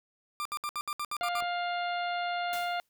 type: tone bursts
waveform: 40% pulse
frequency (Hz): 1190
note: D6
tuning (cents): +22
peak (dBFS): -31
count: 9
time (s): 0.4-1.405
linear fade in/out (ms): 0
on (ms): 53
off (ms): 66
type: harmonic tone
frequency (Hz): 703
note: F5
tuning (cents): +11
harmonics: 1 / 2 / 3 / 4 / 5 / 6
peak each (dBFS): -31 / -37 / -41 / -43 / -45 / -47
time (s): 1.21-2.8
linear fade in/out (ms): 0
type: clicks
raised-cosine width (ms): 1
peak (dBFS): -33 / -41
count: 2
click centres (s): 1.424 / 1.439
type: noise with exponential decay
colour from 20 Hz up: white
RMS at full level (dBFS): -39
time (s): 2.53-2.89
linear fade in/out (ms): 1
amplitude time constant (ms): 77
effects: none